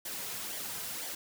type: noise with flanger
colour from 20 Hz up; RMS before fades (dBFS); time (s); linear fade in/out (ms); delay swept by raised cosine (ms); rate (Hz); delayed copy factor
white; -39; 0.05-1.15; 5; 0.75 to 3.55; 2; -0.6
effects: none